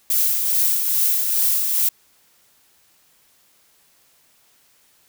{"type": "noise with tremolo", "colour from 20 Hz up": "violet", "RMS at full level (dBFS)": -17, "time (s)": [0.1, 1.89], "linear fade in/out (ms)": 5, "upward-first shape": "triangle", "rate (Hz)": 2.4, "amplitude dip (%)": 45, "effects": ["white hiss -58 dBFS RMS until 5.08 s"]}